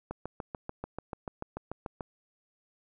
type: click train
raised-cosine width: 1 ms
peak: -22 dBFS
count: 14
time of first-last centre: 0.11-2.008 s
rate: 6.85 Hz
effects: none